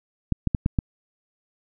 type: clicks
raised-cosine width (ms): 5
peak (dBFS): -8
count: 5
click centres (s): 0.323 / 0.473 / 0.548 / 0.661 / 0.788
effects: none